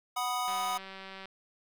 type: chord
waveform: square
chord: B major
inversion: second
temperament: equal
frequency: 740 / 987.8 / 1244.5 Hz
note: F#5 / B5 / D#6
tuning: 0 / 0 / 0 cents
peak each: -35 / -36 / -35 dBFS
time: 0.16-0.78 s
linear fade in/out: 10 ms
type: click train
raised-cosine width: 0.3 ms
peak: -29 dBFS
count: 150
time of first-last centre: 0.48-1.256 s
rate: 192 Hz
effects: none